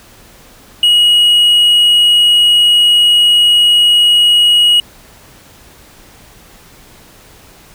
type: tone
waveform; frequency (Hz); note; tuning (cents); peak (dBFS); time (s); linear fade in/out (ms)
triangle; 2900; F#7; -35; -4; 0.83-4.8; 2
effects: pink hiss -41 dBFS RMS until 7.74 s